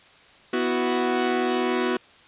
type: chord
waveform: sawtooth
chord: B suspended fourth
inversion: none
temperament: equal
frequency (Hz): 246.9 / 329.6 / 370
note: B3 / E4 / F#4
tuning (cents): 0 / 0 / 0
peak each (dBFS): -22 / -26 / -20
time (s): 0.53-1.97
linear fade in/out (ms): 5
effects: white hiss -52 dBFS RMS until 2.27 s + resampled to 8000 Hz